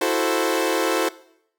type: chord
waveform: sawtooth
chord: F# half-diminished seventh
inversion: third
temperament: equal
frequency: 329.6 / 370 / 440 / 523.3 Hz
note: E4 / F#4 / A4 / C5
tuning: 0 / 0 / 0 / 0 cents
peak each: -21 dBFS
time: 0.01-1.09 s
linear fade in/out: 5 ms
effects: noise-tail reverb RT60 0.7 s tail -19 dB re dry